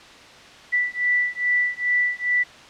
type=beating tone pair; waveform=sine; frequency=1968 / 1970.4 Hz; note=B6 / B6; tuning=-7 / -5 cents; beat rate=2.4 Hz; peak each=-22 dBFS; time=0.72-2.44 s; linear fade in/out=20 ms; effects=white hiss -44 dBFS RMS until 2.69 s + low-pass 4000 Hz 12 dB/octave